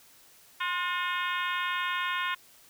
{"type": "harmonic tone with a mistuned harmonic", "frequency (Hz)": 360, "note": "F#4", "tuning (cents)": -47, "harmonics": [3, 4, 5, 6, 7, 8, 9, 10], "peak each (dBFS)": [-32, -34, -36, -38, -39, -40, -41, -42], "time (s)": [0.6, 2.35], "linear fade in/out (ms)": 10, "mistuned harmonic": 3, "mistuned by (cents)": -44, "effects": ["white hiss -57 dBFS RMS until 2.69 s"]}